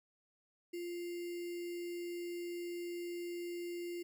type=tone with sample-and-hold; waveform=sine; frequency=347.7 Hz; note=F4; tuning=8 cents flat; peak=-39 dBFS; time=0.73-4.03 s; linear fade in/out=10 ms; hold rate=2450 Hz; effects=none